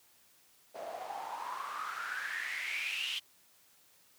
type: noise with band-pass filter sweep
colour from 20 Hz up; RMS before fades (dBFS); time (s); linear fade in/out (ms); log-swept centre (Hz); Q
white; -39; 0.74-3.2; 20; 600 to 3100; 8.3
effects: white hiss -65 dBFS RMS until 4.18 s + high-pass 60 Hz 12 dB/octave